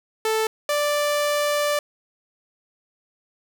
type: tone pair in turn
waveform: sawtooth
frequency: 440 / 587.3 Hz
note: A4 / D5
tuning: 0 / 0 cents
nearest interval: perfect fourth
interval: 500 cents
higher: second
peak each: -16 dBFS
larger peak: neither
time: 0.25-0.47 / 0.69-1.79 s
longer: second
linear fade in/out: 2 ms
effects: none